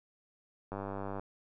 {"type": "click train", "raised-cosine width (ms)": 1, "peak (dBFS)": -25, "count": 48, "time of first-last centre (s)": [0.72, 1.196], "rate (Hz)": 98.8, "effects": []}